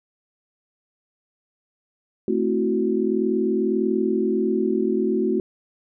sine chord, F# half-diminished seventh, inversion first, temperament equal, 220 / 261.6 / 329.6 / 370 Hz, A3 / C4 / E4 / F#4, 0 / 0 / 0 / 0 cents, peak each -24 / -27 / -26 / -22 dBFS, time 2.28-5.4 s, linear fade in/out 2 ms, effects none

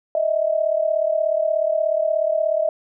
sine tone pair together, 617 / 653.7 Hz, D#5 / E5, -15 / -15 cents, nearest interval minor second, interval 100 cents, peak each -20 dBFS, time 0.15-2.69 s, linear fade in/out 2 ms, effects none

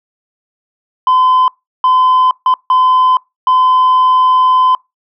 sine tone bursts at uneven times, 1021 Hz, C6, 43 cents flat, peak -4 dBFS, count 5, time 1.07-1.48 / 1.84-2.31 / 2.46-2.54 / 2.7-3.17 / 3.47-4.75 s, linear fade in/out 2 ms, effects noise-tail reverb RT60 0.2 s tail -26 dB re dry + tanh soft clip ceiling -5 dBFS

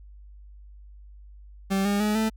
40% pulse tone with pitch steps, 194.2 / 202.4 / 211 / 220 Hz, G3 / G#3 / G#3 / A3, -16 / -44 / +28 / 0 cents, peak -21 dBFS, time 1.7-2.3 s, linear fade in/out 20 ms, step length 150 ms, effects added 50 Hz sine -44 dBFS peak until 2.36 s

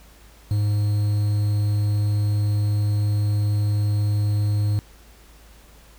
triangle tone with quantisation, 103.83 Hz, G#2, in tune, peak -16 dBFS, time 0.51-4.79 s, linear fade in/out 0 ms, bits 7, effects added 54 Hz sine -48 dBFS peak until 5.98 s + pink hiss -52 dBFS RMS until 5.98 s

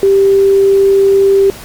sine tone, 392.5 Hz, G4, 2 cents sharp, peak -5 dBFS, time 0.03-1.5 s, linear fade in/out 0 ms, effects pink hiss -31 dBFS RMS until 1.64 s + Opus 48 kbps

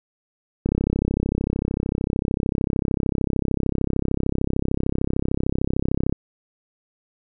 click train, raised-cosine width 3 ms, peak -8 dBFS, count 183, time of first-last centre 0.66-6.125 s, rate 33.3 Hz, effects none

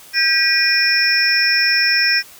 sine tone cluster, 1595 / 1933 / 2438 / 5230 / 5450 Hz, G6 / B6 / D#7 / E8 / F8, +30 / -38 / -36 / -15 / -43 cents, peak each -19 dBFS, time 0.13-2.23 s, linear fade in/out 50 ms, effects white hiss -42 dBFS RMS until 2.39 s

